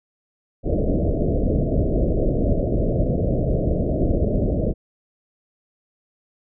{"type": "low-pass noise", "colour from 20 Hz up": "pink", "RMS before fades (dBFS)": -20, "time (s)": [0.63, 4.74], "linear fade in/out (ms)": 50, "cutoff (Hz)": 660, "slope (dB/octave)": 96, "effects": []}